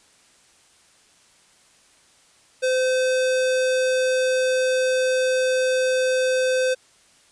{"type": "tone", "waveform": "square", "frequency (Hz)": 514, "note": "C5", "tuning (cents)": -31, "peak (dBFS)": -19, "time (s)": [2.62, 6.75], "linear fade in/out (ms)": 20, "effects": ["white hiss -56 dBFS RMS until 7.31 s", "resampled to 22050 Hz"]}